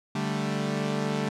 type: chord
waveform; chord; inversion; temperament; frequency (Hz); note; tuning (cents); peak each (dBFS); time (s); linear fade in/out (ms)
sawtooth; D suspended fourth; none; equal; 146.83 / 196 / 220; D3 / G3 / A3; 0 / 0 / 0; -27; 0.15-1.29; 5
effects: low-pass 7000 Hz 12 dB/octave